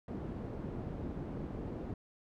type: low-pass noise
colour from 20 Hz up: white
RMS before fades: -41 dBFS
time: 0.08-1.94 s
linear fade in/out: 2 ms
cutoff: 310 Hz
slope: 12 dB/octave
effects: none